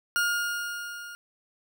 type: tone with level ramp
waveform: 40% pulse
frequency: 1421 Hz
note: F6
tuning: 30 cents sharp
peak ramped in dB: -21 to -39 dBFS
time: 0.16-1.15 s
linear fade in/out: 0 ms
effects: none